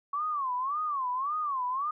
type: tone with vibrato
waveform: sine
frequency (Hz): 1108.7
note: C#6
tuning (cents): 0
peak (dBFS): -28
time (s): 0.13-1.91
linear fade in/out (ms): 5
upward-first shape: sine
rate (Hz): 1.8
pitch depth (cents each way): 200
effects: none